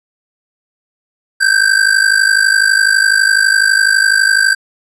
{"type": "ring-modulated tone", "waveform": "square", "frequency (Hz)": 1568, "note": "G6", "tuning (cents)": 0, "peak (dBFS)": -6, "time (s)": [1.4, 4.55], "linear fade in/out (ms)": 20, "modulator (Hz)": 26, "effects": ["resampled to 24000 Hz"]}